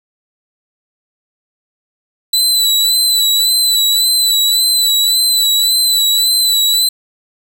sawtooth tone with vibrato, 3981 Hz, B7, 13 cents sharp, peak -7 dBFS, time 2.33-6.89 s, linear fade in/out 5 ms, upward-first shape sine, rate 1.8 Hz, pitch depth 41 cents each way, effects none

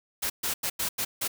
white noise bursts at uneven times, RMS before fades -29 dBFS, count 6, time 0.22-0.3 / 0.43-0.54 / 0.63-0.7 / 0.79-0.89 / 0.98-1.05 / 1.21-1.28 s, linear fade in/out 10 ms, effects none

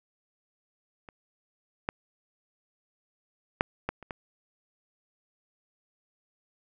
clicks, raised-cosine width 0.5 ms, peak -30 / -13 / -7 / -14 / -30 / -20 dBFS, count 6, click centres 1.088 / 1.889 / 3.609 / 3.89 / 4.027 / 4.108 s, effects none

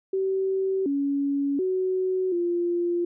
sine tone with pitch steps, 383.2 / 280.8 / 372.9 / 347.4 Hz, G4 / C#4 / F#4 / F4, -39 / +22 / +14 / -9 cents, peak -22 dBFS, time 0.13-3.05 s, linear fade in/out 5 ms, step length 730 ms, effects none

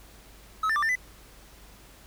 triangle tone with pitch steps, 1286 / 1780 / 1175 / 1795 / 2003 Hz, E6 / A6 / D6 / A6 / B6, -43 / +20 / +1 / +34 / +24 cents, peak -21 dBFS, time 0.63-0.955 s, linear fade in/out 5 ms, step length 65 ms, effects added 50 Hz sine -53 dBFS peak until 2.06 s + pink hiss -53 dBFS RMS until 2.06 s

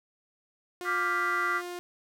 sawtooth tone with pitch glide, 357.3 to 353.8 Hz, F4 to F4, +40 to +23 cents, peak -32 dBFS, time 0.81-1.79 s, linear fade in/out 0 ms, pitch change -17 cents, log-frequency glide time 0.94-1.1 s
sine chord, G dominant seventh, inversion second, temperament equal with one note detuned, 1174.7 / 1396.9 / 1586.2 / 1975.5 Hz, D6 / F6 / G6 / B6, 0 / 0 / +20 / 0 cents, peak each -30 / -30 / -36 / -32 dBFS, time 0.84-1.62 s, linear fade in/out 50 ms
effects none

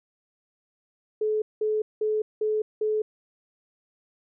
sine tone bursts, 429.6 Hz, A4, 41 cents flat, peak -22 dBFS, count 5, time 1.21-3.02 s, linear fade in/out 5 ms, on 210 ms, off 190 ms, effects none

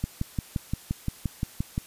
click train, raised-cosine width 5 ms, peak -14 dBFS, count 11, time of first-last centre 0.04-1.779 s, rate 5.75 Hz, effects white hiss -49 dBFS RMS until 1.86 s + resampled to 32000 Hz

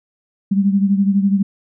sine beating tone pair, 196 / 208 Hz, G3 / G#3, 0 / +3 cents, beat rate 12 Hz, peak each -13 / -19 dBFS, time 0.51-1.43 s, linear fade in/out 10 ms, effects none

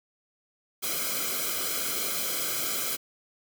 white noise with comb filter, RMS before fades -30 dBFS, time 0.82-2.97 s, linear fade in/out 20 ms, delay 1.1 ms, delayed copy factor -0.95, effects none

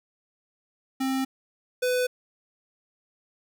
square tone pair in turn, 264.9 / 500.1 Hz, C4 / B4, +22 / +22 cents, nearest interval major seventh, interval 1100 cents, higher second, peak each -25 / -23 dBFS, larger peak second, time 1-1.25 / 1.82-2.07 s, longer neither, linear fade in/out 10 ms, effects none

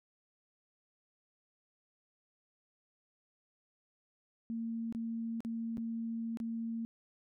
sine tone with dropouts, 228.5 Hz, A#3, 34 cents flat, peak -35 dBFS, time 4.5-6.85 s, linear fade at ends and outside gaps 0 ms, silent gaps 4.925-4.949 / 5.405-5.449 / 5.771-5.78 / 6.372-6.401 s, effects none

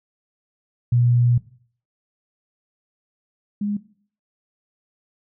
sine tone pair in turn, 121 / 205.6 Hz, B2 / G#3, -35 / -17 cents, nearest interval major sixth, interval 918 cents, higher second, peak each -14 / -21 dBFS, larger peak first, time 0.92-1.38 / 3.61-3.77 s, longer first, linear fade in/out 5 ms, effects noise-tail reverb RT60 0.5 s tail -17 dB re dry

